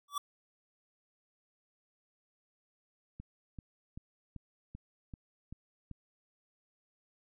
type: tone with exponential growth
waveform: square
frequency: 1151 Hz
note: D6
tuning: 35 cents flat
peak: -30 dBFS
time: 0.08-0.18 s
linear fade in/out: 5 ms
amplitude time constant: 21 ms
type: click train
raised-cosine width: 5 ms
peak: -32 dBFS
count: 8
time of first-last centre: 3.2-5.913 s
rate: 2.58 Hz
effects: none